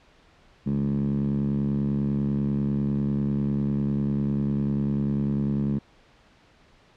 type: tone with band-pass filter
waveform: 10% pulse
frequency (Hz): 70.1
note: C#2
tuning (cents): +20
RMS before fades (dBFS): -25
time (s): 0.66-5.79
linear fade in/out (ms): 10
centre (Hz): 180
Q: 4.3
effects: pink hiss -57 dBFS RMS until 6.96 s + low-pass 4000 Hz 12 dB/octave